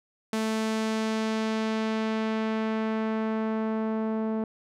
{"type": "tone with low-pass filter sweep", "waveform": "sawtooth", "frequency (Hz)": 220, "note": "A3", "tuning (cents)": 0, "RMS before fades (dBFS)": -28, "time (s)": [0.33, 4.44], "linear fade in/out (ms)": 2, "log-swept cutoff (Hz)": [11000, 810], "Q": 0.73, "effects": []}